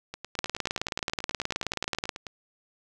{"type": "two click trains", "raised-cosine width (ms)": 0.2, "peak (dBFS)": [-10, -19], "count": [33, 21], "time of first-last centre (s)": [[0.39, 2.092], [0.14, 2.268]], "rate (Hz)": [18.8, 9.4], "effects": []}